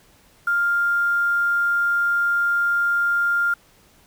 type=tone with quantisation; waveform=sine; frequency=1400 Hz; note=F6; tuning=4 cents sharp; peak=-17 dBFS; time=0.47-3.54 s; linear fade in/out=5 ms; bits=7; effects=pink hiss -55 dBFS RMS until 4.06 s